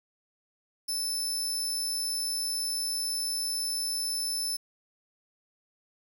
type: tone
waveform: 25% pulse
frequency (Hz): 5274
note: E8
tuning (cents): 0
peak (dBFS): -24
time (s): 0.88-4.57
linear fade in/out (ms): 10
effects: 9-bit